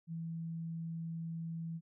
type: tone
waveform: sine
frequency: 164.81 Hz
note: E3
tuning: in tune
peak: -38 dBFS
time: 0.07-1.81 s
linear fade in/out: 50 ms
effects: none